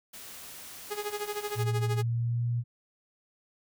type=noise; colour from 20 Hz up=white; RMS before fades=-45 dBFS; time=0.13-1.64 s; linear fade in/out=10 ms
type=tone with tremolo; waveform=sawtooth; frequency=415.3 Hz; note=G#4; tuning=in tune; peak=-26 dBFS; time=0.9-2.03 s; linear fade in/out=20 ms; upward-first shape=sine; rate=13 Hz; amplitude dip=80%
type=tone with pitch glide; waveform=sine; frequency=115.6 to 119.26 Hz; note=A#2 to A#2; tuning=-14 to +40 cents; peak=-26 dBFS; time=1.55-2.64 s; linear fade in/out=50 ms; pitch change=+54 cents; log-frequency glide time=1.88-2.46 s
effects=none